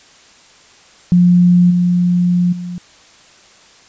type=tone with level steps; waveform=sine; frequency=177.1 Hz; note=F3; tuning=24 cents sharp; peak=-6 / -10 / -22 dBFS; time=1.12-2.78 s; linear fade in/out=0 ms; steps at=1.7 / 2.52 s; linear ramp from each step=10 ms; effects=white hiss -45 dBFS RMS until 3.88 s + resampled to 16000 Hz